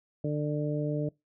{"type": "harmonic tone", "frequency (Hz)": 148.8, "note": "D3", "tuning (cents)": 23, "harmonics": [1, 2, 3, 4], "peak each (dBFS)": [-30, -33, -35, -36], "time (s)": [0.24, 1.09], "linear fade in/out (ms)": 5, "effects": ["noise-tail reverb RT60 0.2 s tail -23 dB re dry"]}